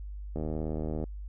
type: click train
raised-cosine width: 2 ms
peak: -21 dBFS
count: 54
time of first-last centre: 0.36-1.039 s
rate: 78 Hz
effects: added 50 Hz sine -37 dBFS peak until 1.28 s